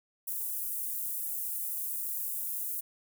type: high-pass noise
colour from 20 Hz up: pink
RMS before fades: -35 dBFS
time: 0.27-2.81 s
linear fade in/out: 10 ms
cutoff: 11000 Hz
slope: 24 dB/octave
effects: none